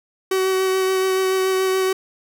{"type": "tone with vibrato", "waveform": "45% pulse", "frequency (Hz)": 378, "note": "F#4", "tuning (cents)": 37, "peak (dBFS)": -17, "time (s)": [0.31, 1.93], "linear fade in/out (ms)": 5, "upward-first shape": "sine", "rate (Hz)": 7, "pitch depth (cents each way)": 12, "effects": []}